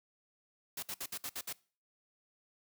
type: noise bursts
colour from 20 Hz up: white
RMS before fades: -40 dBFS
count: 7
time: 0.77-1.528 s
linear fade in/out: 5 ms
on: 56 ms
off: 61 ms
effects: noise-tail reverb RT60 0.4 s tail -22 dB re dry + high-pass 80 Hz 12 dB/octave